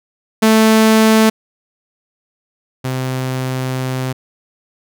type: tone pair in turn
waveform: sawtooth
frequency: 220 / 129.57 Hz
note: A3 / C3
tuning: 0 / -17 cents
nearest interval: major sixth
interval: 917 cents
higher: first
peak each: -4 / -14 dBFS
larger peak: first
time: 0.42-1.3 / 2.84-4.13 s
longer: second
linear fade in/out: 10 ms
effects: none